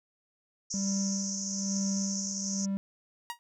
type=band-pass noise; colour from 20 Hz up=white; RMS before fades=-36 dBFS; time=0.7-2.66 s; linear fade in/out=10 ms; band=5500 to 6700 Hz; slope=96 dB/octave
type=tone with tremolo; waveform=triangle; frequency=196 Hz; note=G3; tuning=in tune; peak=-26 dBFS; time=0.74-2.77 s; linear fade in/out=0 ms; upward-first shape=sine; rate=1.1 Hz; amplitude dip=65%
type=tone with exponential decay; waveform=sawtooth; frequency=948 Hz; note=A#5; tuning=29 cents sharp; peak=-27 dBFS; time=3.3-3.39 s; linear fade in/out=0 ms; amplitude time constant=19 ms
effects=none